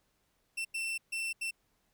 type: tone bursts at uneven times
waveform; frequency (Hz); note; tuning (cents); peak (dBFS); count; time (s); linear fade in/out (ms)
40% pulse; 2688; E7; +33; -32; 4; 0.57-0.65 / 0.74-0.98 / 1.12-1.33 / 1.41-1.51; 10
effects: pink hiss -75 dBFS RMS until 1.93 s